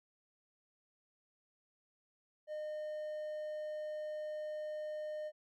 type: tone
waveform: triangle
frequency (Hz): 610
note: D#5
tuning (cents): -34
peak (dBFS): -37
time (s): 2.47-5.32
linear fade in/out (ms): 50
effects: none